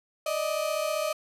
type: tone pair together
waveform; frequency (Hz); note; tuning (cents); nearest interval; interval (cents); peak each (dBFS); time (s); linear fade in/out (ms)
35% pulse; 593 / 628.3; D5 / D#5; +17 / +17; minor second; 100; -29 / -27; 0.26-1.13; 5
effects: resampled to 32000 Hz